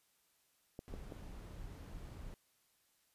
clicks, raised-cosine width 2 ms, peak -32 dBFS, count 3, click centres 0.791 / 0.939 / 1.122 s
brown noise, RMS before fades -49 dBFS, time 0.88-2.34 s, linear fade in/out 0 ms
effects white hiss -75 dBFS RMS until 3.14 s + resampled to 32000 Hz

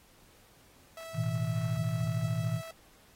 sawtooth tone, 655 Hz, E5, 11 cents flat, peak -38 dBFS, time 0.97-2.71 s, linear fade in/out 2 ms
sine chord, A suspended second, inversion none, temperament equal with one note detuned, 110 / 123.47 / 160.86 Hz, A2 / B2 / E3, 0 / 0 / -42 cents, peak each -33 dBFS, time 1.13-2.62 s, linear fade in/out 50 ms
effects pink hiss -61 dBFS RMS until 3.15 s + AAC 48 kbps

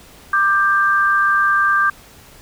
sine tone pair together, 1184.4 / 1581 Hz, D6 / G6, +14 / +14 cents, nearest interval perfect fourth, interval 500 cents, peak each -15 / -15 dBFS, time 0.33-1.9 s, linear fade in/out 5 ms, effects pink hiss -44 dBFS RMS until 2.41 s

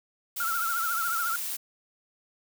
blue noise, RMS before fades -33 dBFS, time 0.36-1.57 s, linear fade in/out 10 ms
sine tone with vibrato, 1365 Hz, F6, 40 cents flat, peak -27 dBFS, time 0.4-1.36 s, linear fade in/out 2 ms, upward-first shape triangle, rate 14 Hz, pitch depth 100 cents each way
effects none

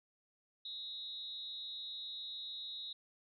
sine tone with amplitude modulation, 3800 Hz, A#7, 33 cents sharp, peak -38 dBFS, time 0.65-2.93 s, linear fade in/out 5 ms, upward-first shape sine, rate 273 Hz, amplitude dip 85%, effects MP3 64 kbps

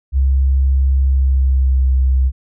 sine tone with pitch glide, 67 to 65.24 Hz, C2 to C2, +42 to -4 cents, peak -10 dBFS, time 0.12-2.32 s, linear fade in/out 50 ms, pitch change -46 cents, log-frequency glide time 1.04-1.86 s, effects none

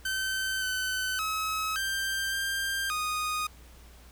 sawtooth tone with pitch steps, 1540 / 1518 / 1282 / 1576 / 1587 / 1239 Hz, G6 / F#6 / E6 / G6 / G6 / D#6, -31 / +44 / -49 / +9 / +21 / -8 cents, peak -25 dBFS, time 0.05-3.47 s, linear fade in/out 5 ms, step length 570 ms, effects added 60 Hz sine -50 dBFS peak until 4.11 s + pink hiss -56 dBFS RMS until 4.11 s

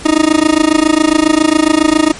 40% pulse tone with amplitude modulation, 311.1 Hz, D#4, in tune, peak -3 dBFS, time 0.05-2.12 s, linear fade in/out 10 ms, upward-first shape sine, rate 27.3 Hz, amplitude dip 95%, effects pink hiss -30 dBFS RMS until 2.19 s + MP3 48 kbps

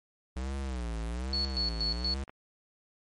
square tone with vibrato, 61.74 Hz, B1, in tune, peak -33 dBFS, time 0.36-2.24 s, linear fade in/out 5 ms, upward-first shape sine, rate 1.2 Hz, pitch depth 180 cents each way
sine tone with tremolo, 4400 Hz, C#8, 14 cents flat, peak -28 dBFS, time 1.33-2.14 s, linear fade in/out 2 ms, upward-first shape square, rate 4.2 Hz, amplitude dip 80%
clicks, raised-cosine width 0.5 ms, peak -35 / -30 dBFS, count 2, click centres 2.279 / 2.295 s
effects MP3 48 kbps

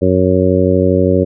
harmonic tone, 92.5 Hz, F#2, in tune, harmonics 1 / 2 / 3 / 4 / 5 / 6, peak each -16 / -16 / -16 / -16 / -16 / -16 dBFS, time 0.01-1.25 s, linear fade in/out 20 ms, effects none

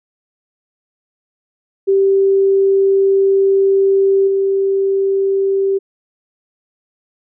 sine tone with level steps, 390.3 Hz, G4, 8 cents flat, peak -9 / -12 dBFS, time 1.87-5.79 s, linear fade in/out 20 ms, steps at 4.27 s, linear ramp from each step 10 ms, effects none

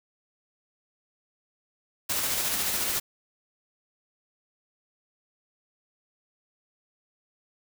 white noise with tremolo, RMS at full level -27 dBFS, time 2.09-3 s, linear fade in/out 10 ms, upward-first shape square, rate 14 Hz, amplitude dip 25%, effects none

